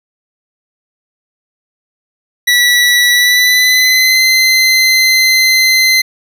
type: tone with pitch glide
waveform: 25% pulse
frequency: 1951 to 2060 Hz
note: B6 to C7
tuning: -22 to -28 cents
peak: -3 dBFS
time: 2.47-6.02 s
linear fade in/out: 10 ms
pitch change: +94 cents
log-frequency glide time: 3.12-4.22 s
effects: none